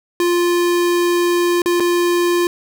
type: tone with dropouts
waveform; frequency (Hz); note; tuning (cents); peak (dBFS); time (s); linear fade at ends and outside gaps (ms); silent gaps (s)
square; 349.2; F4; 0; -14; 0.2-2.47; 1; 1.619-1.659 / 1.799-1.804
effects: none